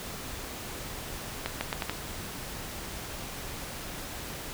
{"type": "accelerating click train", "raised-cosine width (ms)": 0.3, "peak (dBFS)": -13, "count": 5, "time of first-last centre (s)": [1.46, 1.896], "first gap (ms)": 150, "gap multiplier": 0.79, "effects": ["pink hiss -39 dBFS RMS until 4.53 s"]}